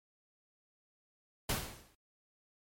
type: noise with exponential decay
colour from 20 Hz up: pink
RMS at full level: -30 dBFS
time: 1.49-1.95 s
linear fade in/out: 5 ms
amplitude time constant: 99 ms
effects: MP3 64 kbps

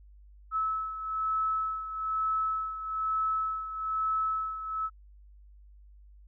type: beating tone pair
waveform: sine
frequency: 1300 / 1301.1 Hz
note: E6 / E6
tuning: -24 / -23 cents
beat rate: 1.1 Hz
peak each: -29 / -35 dBFS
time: 0.51-4.9 s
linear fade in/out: 50 ms
effects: added 50 Hz sine -51 dBFS peak until 6.27 s

